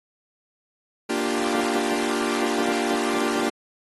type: chord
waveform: sawtooth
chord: G minor seventh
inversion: first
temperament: equal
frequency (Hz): 233.1 / 293.7 / 349.2 / 392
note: Bb3 / D4 / F4 / G4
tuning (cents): 0 / 0 / 0 / 0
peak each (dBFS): -24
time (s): 1.09-3.5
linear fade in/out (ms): 10
effects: AAC 32 kbps